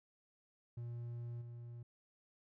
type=tone with level steps; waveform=triangle; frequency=118.9 Hz; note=A#2; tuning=35 cents sharp; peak=-40 / -45 dBFS; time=0.77-1.83 s; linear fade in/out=5 ms; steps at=1.41 s; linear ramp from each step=10 ms; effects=none